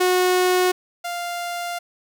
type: tone pair in turn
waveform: sawtooth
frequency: 364.9 / 697.6 Hz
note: F#4 / F5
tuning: -24 / -2 cents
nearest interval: major seventh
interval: 1122 cents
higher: second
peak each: -12 / -22 dBFS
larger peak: first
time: 0-0.72 / 1.04-1.79 s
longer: second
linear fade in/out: 10 ms
effects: none